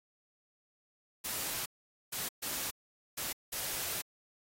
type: noise bursts at uneven times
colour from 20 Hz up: white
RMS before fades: -37 dBFS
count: 5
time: 1.24-1.66 / 2.12-2.29 / 2.42-2.71 / 3.17-3.33 / 3.52-4.02 s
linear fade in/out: 10 ms
effects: AAC 48 kbps